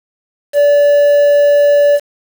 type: tone with quantisation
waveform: triangle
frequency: 578 Hz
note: D5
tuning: 28 cents flat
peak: -4 dBFS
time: 0.53-2 s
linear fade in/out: 50 ms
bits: 5
effects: none